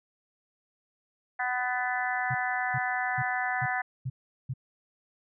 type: harmonic tone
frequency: 249.7 Hz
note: B3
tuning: 19 cents sharp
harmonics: 3 / 4 / 5 / 6 / 7 / 8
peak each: -31 / -38 / -41 / -35 / -32 / -36 dBFS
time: 1.39-3.82 s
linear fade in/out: 10 ms
type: tone bursts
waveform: sine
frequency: 130 Hz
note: C3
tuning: 11 cents flat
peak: -29 dBFS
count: 6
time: 2.3-4.538 s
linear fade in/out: 10 ms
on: 48 ms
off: 390 ms
effects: none